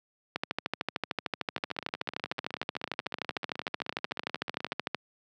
two click trains, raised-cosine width 0.3 ms, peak -22 / -13 dBFS, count 52 / 62, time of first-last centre 1.58-4.728 / 0.36-4.946 s, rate 16.2 / 13.3 Hz, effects high-pass 150 Hz 12 dB/octave

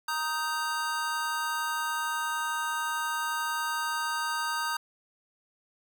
square chord, Eb major, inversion second, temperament just, 933.4 / 1244.5 / 1555.6 Hz, Bb5 / Eb6 / G6, +2 / 0 / -14 cents, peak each -34 dBFS, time 0.08-4.77 s, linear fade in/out 5 ms, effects none

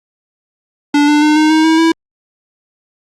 square tone with pitch steps, 291 / 296.8 / 302.7 / 308.7 / 314.8 / 321 / 327.4 Hz, D4 / D4 / D#4 / D#4 / D#4 / E4 / E4, -16 / +18 / -48 / -14 / +20 / -46 / -12 cents, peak -8 dBFS, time 0.94-1.92 s, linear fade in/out 5 ms, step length 140 ms, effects low-pass 6000 Hz 12 dB/octave + Opus 48 kbps

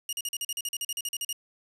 15% pulse tone bursts, 2860 Hz, F7, 41 cents sharp, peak -22 dBFS, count 16, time 0.09-1.328 s, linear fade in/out 2 ms, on 38 ms, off 42 ms, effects resampled to 32000 Hz + 9-bit

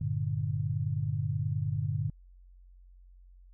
sine chord, G minor, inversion none, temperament equal, 98 / 116.54 / 146.83 Hz, G2 / Bb2 / D3, 0 / 0 / 0 cents, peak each -33 / -33 / -32 dBFS, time 0.01-2.1 s, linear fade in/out 5 ms, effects added 45 Hz sine -52 dBFS peak until 3.53 s

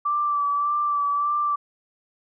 sine tone with vibrato, 1165 Hz, D6, 14 cents flat, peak -20 dBFS, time 0.05-1.56 s, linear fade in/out 10 ms, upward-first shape sine, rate 1.7 Hz, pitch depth 25 cents each way, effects none

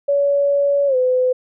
sine tone with pitch glide, 566 to 507.2 Hz, C#5 to B4, +36 to +46 cents, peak -13 dBFS, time 0.08-1.33 s, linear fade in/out 10 ms, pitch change -190 cents, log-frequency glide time 0.87-0.96 s, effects none

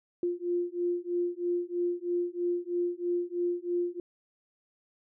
sine beating tone pair, 349.2 / 352.3 Hz, F4 / F4, 0 / +15 cents, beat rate 3.1 Hz, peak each -31 dBFS, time 0.23-4 s, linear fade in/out 2 ms, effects none

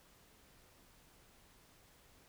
silence, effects pink hiss -65 dBFS RMS until 2.28 s

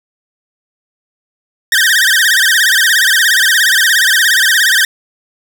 sawtooth tone with vibrato, 1700 Hz, G#6, 40 cents sharp, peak -4 dBFS, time 1.72-4.85 s, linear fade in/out 2 ms, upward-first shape sine, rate 17 Hz, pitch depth 190 cents each way, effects none

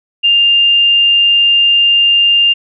sine tone, 2801 Hz, F7, 4 cents sharp, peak -6 dBFS, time 0.23-2.54 s, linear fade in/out 20 ms, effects none

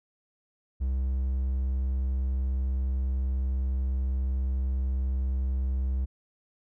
triangle tone, 65.3 Hz, C2, 3 cents flat, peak -23 dBFS, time 0.8-6.06 s, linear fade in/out 20 ms, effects none

